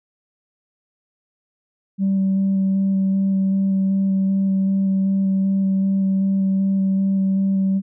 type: tone with vibrato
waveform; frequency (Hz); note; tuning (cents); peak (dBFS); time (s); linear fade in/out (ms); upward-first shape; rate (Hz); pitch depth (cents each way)
sine; 193.3; G3; -24; -14; 1.98-7.82; 50; square; 2.6; 9
effects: tanh soft clip ceiling -13 dBFS